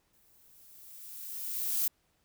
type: noise with exponential growth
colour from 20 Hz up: violet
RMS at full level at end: -28 dBFS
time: 0.13-1.88 s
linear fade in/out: 5 ms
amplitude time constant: 380 ms
effects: pink hiss -73 dBFS RMS until 2.24 s